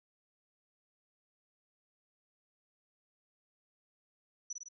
sine tone with echo, 5920 Hz, F#8, in tune, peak -37 dBFS, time 4.5-4.53 s, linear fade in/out 5 ms, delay 52 ms, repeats 3, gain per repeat -3 dB, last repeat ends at 4.686 s, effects none

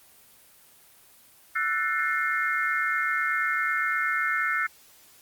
sine chord, F# half-diminished seventh, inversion third, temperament just, 1332 / 1480 / 1776 / 2131 Hz, E6 / F#6 / A6 / C7, +18 / 0 / +16 / +31 cents, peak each -29 dBFS, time 1.55-4.67 s, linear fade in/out 10 ms, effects white hiss -55 dBFS RMS until 5.21 s + Opus 24 kbps

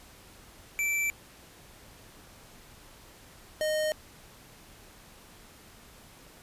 square tone pair in turn, 2331 / 617.4 Hz, D7 / D#5, -14 / -14 cents, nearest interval octave + major seventh, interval 2300 cents, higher first, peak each -27 dBFS, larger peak neither, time 0.79-1.1 / 3.61-3.92 s, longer neither, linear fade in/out 0 ms, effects pink hiss -53 dBFS RMS until 6.42 s + resampled to 32000 Hz

